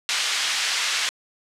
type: band-pass noise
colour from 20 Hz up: pink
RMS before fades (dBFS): -24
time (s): 0.09-1.09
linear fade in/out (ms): 0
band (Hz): 2000 to 6500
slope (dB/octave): 12
effects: low-pass 10000 Hz 12 dB/octave